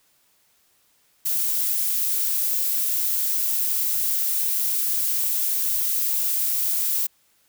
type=noise; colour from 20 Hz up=violet; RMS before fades=-23 dBFS; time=1.25-7.07 s; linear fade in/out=10 ms; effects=white hiss -63 dBFS RMS until 7.48 s